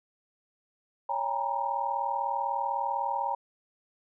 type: tone cluster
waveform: sine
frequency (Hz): 559 / 806 / 922 / 962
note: C#5 / G5 / A#5 / B5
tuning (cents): +14 / +48 / -19 / -46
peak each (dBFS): -38 / -32 / -31 / -34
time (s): 1.09-3.35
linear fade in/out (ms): 5
effects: none